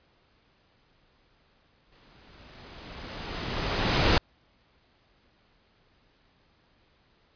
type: noise with exponential growth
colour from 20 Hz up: pink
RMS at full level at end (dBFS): -20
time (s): 1.92-4.18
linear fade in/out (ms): 2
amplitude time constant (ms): 490
effects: pink hiss -65 dBFS RMS until 7.35 s + resampled to 11025 Hz